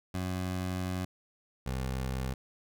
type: tone pair in turn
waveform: 20% pulse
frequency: 92 / 64.95 Hz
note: F#2 / C2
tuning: -9 / -12 cents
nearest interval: tritone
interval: 603 cents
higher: first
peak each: -27 dBFS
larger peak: neither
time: 0.14-1.05 / 1.66-2.34 s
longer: first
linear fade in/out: 5 ms
effects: none